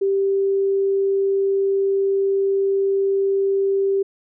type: tone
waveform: sine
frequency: 392 Hz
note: G4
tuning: in tune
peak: -16 dBFS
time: 0.01-4.03 s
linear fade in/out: 10 ms
effects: none